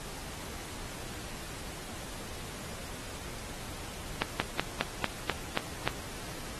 slowing click train, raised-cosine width 0.3 ms, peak -10 dBFS, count 8, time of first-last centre 4.22-5.876 s, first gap 180 ms, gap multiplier 1.09, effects pink hiss -43 dBFS RMS until 6.59 s + AAC 32 kbps

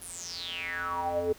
square tone with band-pass filter sweep, 87.31 Hz, F2, in tune, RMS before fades -33 dBFS, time 0.01-1.33 s, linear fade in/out 10 ms, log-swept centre 11000 to 410 Hz, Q 9.5, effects pink hiss -53 dBFS RMS until 1.38 s

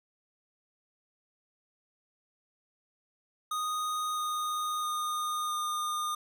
square tone with pitch steps, 1241 / 1233.1 / 1225.3 / 1217.6 Hz, D#6 / D#6 / D#6 / D#6, -5 / -16 / -27 / -38 cents, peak -31 dBFS, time 3.51-6.15 s, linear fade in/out 5 ms, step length 660 ms, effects none

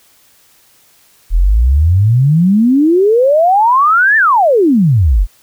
sine exponential two-way sweep, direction up then down, 38.68 to 1813 to 38.68 Hz, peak -6 dBFS, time 1.3-5.27 s, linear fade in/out 50 ms, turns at 4.17 s, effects white hiss -49 dBFS RMS until 5.42 s

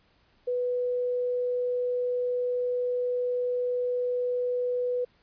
sine tone, 493.9 Hz, B4, in tune, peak -25 dBFS, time 0.47-5.05 s, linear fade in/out 10 ms, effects pink hiss -65 dBFS RMS until 5.22 s + resampled to 11025 Hz

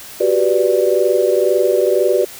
sine chord, G major seventh, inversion third, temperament equal, 370 / 392 / 493.9 / 587.3 Hz, F#4 / G4 / B4 / D5, 0 / 0 / 0 / 0 cents, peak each -17 dBFS, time 0.2-2.25 s, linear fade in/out 10 ms, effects white hiss -35 dBFS RMS until 2.39 s

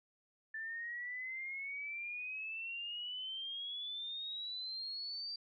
sine exponential sweep, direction up, 1760 to 4699 Hz, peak -40 dBFS, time 0.54-5.36 s, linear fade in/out 5 ms, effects none

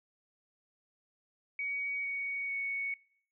sine tone with pitch steps, 2253 / 2237 / 2222 Hz, C#7 / C#7 / C#7, +28 / +15 / +4 cents, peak -33 dBFS, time 1.59-2.94 s, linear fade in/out 2 ms, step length 450 ms, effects noise-tail reverb RT60 0.6 s tail -23 dB re dry

